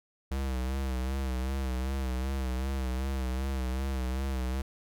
square tone with vibrato, 65.41 Hz, C2, in tune, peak -30 dBFS, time 0.31-4.62 s, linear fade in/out 5 ms, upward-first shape sine, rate 2.6 Hz, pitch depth 62 cents each way, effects none

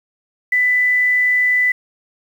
sine tone with quantisation, 1992 Hz, B6, 14 cents sharp, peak -12 dBFS, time 0.52-1.72 s, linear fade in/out 5 ms, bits 7, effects none

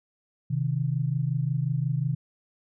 sine tone pair together, 129.97 / 155.56 Hz, C3 / D#3, -11 / 0 cents, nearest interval minor third, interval 311 cents, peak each -26 / -27 dBFS, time 0.5-2.15 s, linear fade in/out 10 ms, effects none

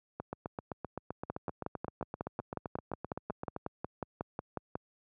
two click trains, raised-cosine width 1 ms, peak -23 / -21 dBFS, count 27 / 20, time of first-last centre 0.2-3.564 / 1.3-4.755 s, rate 7.73 / 5.5 Hz, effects high-pass 80 Hz 12 dB/octave

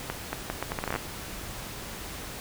accelerating click train, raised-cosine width 0.5 ms, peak -14 dBFS, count 13, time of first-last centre 0.1-0.961 s, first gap 230 ms, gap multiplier 0.74, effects pink hiss -39 dBFS RMS until 2.4 s

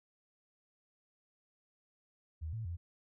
sine tone with pitch steps, 79.3 / 112 / 85.7 Hz, D#2 / A2 / F2, +33 / +31 / -32 cents, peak -37 dBFS, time 2.41-2.77 s, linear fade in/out 20 ms, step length 120 ms, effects none

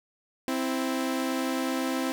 sawtooth tone pair together, 261.6 / 329.6 Hz, C4 / E4, 0 / 0 cents, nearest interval major third, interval 400 cents, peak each -24 / -28 dBFS, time 0.48-2.12 s, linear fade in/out 0 ms, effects none

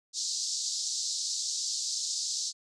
pink band-pass noise, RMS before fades -33 dBFS, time 0.13-2.53 s, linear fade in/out 50 ms, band 4200 to 7600 Hz, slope 48 dB/octave, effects none

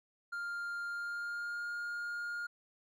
triangle tone with pitch glide, 1400 to 1417.9 Hz, F6 to F6, +4 to +26 cents, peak -35 dBFS, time 0.32-2.47 s, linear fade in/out 10 ms, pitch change +22 cents, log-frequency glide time 0.87-1.67 s, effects none

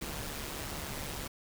pink noise with amplitude modulation, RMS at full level -37 dBFS, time 0.01-1.28 s, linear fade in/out 10 ms, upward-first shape sine, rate 145 Hz, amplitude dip 55%, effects none

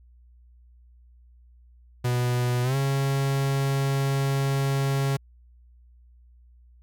45% pulse tone with pitch glide, 123 to 137.27 Hz, B2 to C#3, -7 to -17 cents, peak -22 dBFS, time 2.04-5.17 s, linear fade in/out 10 ms, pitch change +190 cents, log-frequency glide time 2.63-2.76 s, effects added 60 Hz sine -51 dBFS peak until 6.82 s

